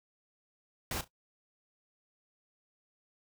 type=noise with echo; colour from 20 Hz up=pink; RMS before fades=-36 dBFS; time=0.91-1.01 s; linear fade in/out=2 ms; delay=34 ms; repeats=2; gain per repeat=-15 dB; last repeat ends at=1.078 s; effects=noise-tail reverb RT60 0.1 s tail -17 dB re dry